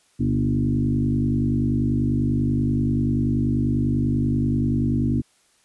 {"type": "tone with frequency modulation", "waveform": "sine", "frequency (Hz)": 185, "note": "F#3", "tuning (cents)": 0, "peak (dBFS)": -18, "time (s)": [0.19, 5.22], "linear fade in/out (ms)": 20, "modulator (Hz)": 50.3, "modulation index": 2.3, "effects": ["white hiss -61 dBFS RMS until 5.64 s", "resampled to 24000 Hz"]}